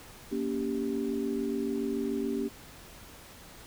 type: chord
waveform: sine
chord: G diminished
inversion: first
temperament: just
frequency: 235.2 / 282.2 / 392 Hz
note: Bb3 / Db4 / G4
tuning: +16 / +31 / 0 cents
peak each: -33 dBFS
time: 0.31-2.49 s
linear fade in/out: 20 ms
effects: pink hiss -50 dBFS RMS until 3.66 s